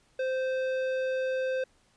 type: tone with tanh clipping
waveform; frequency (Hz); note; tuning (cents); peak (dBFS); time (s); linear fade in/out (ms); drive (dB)
sine; 520; C5; -11; -29; 0.19-1.64; 5; 13
effects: pink hiss -66 dBFS RMS until 1.96 s + resampled to 22050 Hz